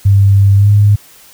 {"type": "tone with pitch glide", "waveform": "sine", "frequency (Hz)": [99.1, 102.89], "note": ["G2", "G#2"], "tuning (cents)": [19, -16], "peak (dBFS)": -4, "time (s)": [0.05, 0.96], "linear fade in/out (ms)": 10, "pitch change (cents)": 65, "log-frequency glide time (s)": [0.56, 0.69], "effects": ["white hiss -41 dBFS RMS until 1.33 s"]}